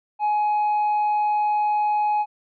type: tone with tanh clipping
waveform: sine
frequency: 840 Hz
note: G#5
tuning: 19 cents sharp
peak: -19 dBFS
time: 0.19-2.26 s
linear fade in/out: 50 ms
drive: 2 dB
effects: none